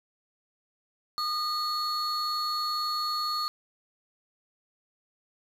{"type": "tone pair together", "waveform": "triangle", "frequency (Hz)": [1224, 4362], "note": ["D#6", "C#8"], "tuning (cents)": [-29, -29], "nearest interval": "octave + minor seventh", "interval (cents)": 2200, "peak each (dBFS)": [-27, -28], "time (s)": [1.18, 3.48], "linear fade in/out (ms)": 0, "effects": ["tanh soft clip ceiling -22 dBFS", "10-bit"]}